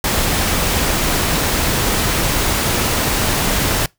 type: noise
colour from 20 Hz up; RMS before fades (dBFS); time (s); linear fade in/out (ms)
pink; -17; 0.04-3.86; 2
effects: noise-tail reverb RT60 0.2 s tail -24 dB re dry